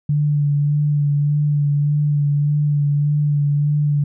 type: tone with vibrato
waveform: sine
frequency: 146.2 Hz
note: D3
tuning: 7 cents flat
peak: -14 dBFS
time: 0.09-4.04 s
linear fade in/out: 5 ms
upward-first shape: sine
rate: 1.7 Hz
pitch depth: 23 cents each way
effects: none